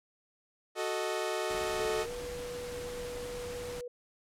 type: chord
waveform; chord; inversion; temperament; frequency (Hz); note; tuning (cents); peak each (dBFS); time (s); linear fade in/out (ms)
sawtooth; D# diminished; first; equal; 370 / 440 / 622.3; F#4 / A4 / D#5; 0 / 0 / 0; -32; 0.75-2.07; 50
type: noise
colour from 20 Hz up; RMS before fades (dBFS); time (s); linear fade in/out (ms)
pink; -44; 1.5-3.81; 2
type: tone with pitch glide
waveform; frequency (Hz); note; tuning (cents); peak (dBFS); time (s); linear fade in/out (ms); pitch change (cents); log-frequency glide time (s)
sine; 440 to 488.2; A4 to B4; 0 to -20; -38; 1.8-3.88; 5; +180; 1.99-2.11
effects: low-pass 11000 Hz 12 dB/octave